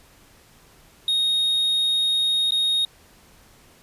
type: tone with dropouts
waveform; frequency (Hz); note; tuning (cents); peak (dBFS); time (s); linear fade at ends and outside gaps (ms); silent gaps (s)
triangle; 3729; A#7; 0; -17; 1.08-2.85; 2; 2.508-2.52
effects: pink hiss -53 dBFS RMS until 3.82 s + resampled to 32000 Hz